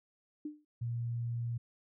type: tone with exponential decay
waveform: sine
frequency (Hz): 300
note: D4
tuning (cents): +37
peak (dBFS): -34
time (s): 0.45-0.65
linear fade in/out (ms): 5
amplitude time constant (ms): 43
type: tone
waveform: sine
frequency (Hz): 118.1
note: A#2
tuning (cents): +23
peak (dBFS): -33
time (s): 0.81-1.58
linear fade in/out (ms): 10
effects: none